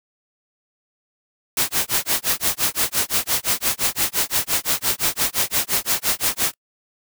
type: noise with tremolo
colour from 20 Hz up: white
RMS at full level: -18 dBFS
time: 1.57-6.54 s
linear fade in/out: 2 ms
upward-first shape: sine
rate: 5.8 Hz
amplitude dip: 100%
effects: noise-tail reverb RT60 0.1 s tail -26 dB re dry